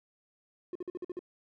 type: tone bursts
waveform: triangle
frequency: 357.9 Hz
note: F4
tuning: 42 cents sharp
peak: -32 dBFS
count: 7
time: 0.73-1.192 s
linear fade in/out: 2 ms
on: 24 ms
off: 49 ms
effects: tanh soft clip ceiling -29 dBFS